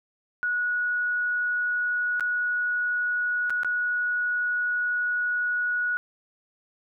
sine tone with dropouts, 1461 Hz, F#6, 22 cents flat, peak -23 dBFS, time 0.43-5.97 s, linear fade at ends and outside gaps 0 ms, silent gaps 2.197-2.207 / 3.497-3.504 / 3.633-3.647 s, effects none

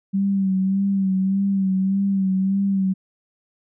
sine tone with vibrato, 193.3 Hz, G3, 24 cents flat, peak -17 dBFS, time 0.13-2.94 s, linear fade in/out 20 ms, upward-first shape sine, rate 1.7 Hz, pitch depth 42 cents each way, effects none

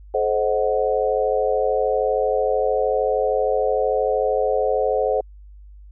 sine chord, A diminished seventh, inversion none, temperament equal with one note detuned, 430.2 / 523.3 / 622.3 / 740 Hz, A4 / C5 / Eb5 / Gb5, -39 / 0 / 0 / 0 cents, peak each -22 / -21 / -25 / -25 dBFS, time 0.14-5.21 s, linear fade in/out 5 ms, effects added 50 Hz sine -40 dBFS peak until 5.91 s

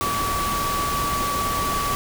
sine tone in noise, 1144 Hz, D6, 46 cents flat, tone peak -23 dBFS, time 0.01-1.95 s, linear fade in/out 0 ms, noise pink, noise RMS -27 dBFS, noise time 0.01-1.95 s, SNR +1 dB, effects none

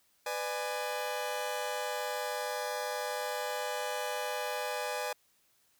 sawtooth chord, G# diminished, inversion first, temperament just, 498.4 / 598 / 830.6 Hz, B4 / D5 / G#5, +16 / +31 / 0 cents, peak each -34 dBFS, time 0.26-5.13 s, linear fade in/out 5 ms, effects white hiss -70 dBFS RMS until 5.79 s

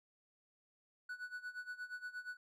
triangle tone with tremolo, 1480 Hz, F#6, in tune, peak -39 dBFS, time 1.09-2.37 s, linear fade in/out 5 ms, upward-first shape sine, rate 8.5 Hz, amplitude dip 85%, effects none

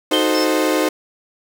35% pulse chord, D# diminished seventh, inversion none, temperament equal, 311.1 / 370 / 440 / 523.3 Hz, D#4 / F#4 / A4 / C5, 0 / 0 / 0 / 0 cents, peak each -17 / -21 / -22 / -19 dBFS, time 0.11-0.89 s, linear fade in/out 5 ms
triangle tone with exponential decay, 3136 Hz, G7, in tune, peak -15 dBFS, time 0.13-0.59 s, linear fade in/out 5 ms, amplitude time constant 99 ms
sine tone, 5274 Hz, E8, in tune, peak -23 dBFS, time 0.34-0.45 s, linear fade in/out 10 ms
effects none

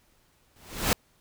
pink noise with exponential growth, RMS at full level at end -20 dBFS, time 0.56-0.93 s, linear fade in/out 1 ms, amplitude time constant 80 ms, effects pink hiss -65 dBFS RMS until 1.2 s

